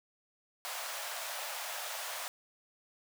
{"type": "high-pass noise", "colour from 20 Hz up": "pink", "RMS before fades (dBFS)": -40, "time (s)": [0.65, 2.28], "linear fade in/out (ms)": 0, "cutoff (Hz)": 580, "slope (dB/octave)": 48, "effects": []}